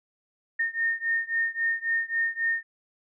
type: beating tone pair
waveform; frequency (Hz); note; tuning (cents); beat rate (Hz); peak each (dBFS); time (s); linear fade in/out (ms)
sine; 1829 / 1832.7; A#6 / A#6; -33 / -30; 3.7; -27 / -28; 0.59-2.63; 10
effects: none